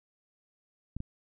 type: clicks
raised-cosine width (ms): 5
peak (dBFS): -24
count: 2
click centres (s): 0.966 / 1.004
effects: none